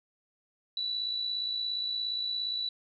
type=tone with amplitude modulation; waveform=sine; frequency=3951 Hz; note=B7; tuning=in tune; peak=-28 dBFS; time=0.77-2.69 s; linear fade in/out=2 ms; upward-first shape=sine; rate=57.2 Hz; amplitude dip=45%; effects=none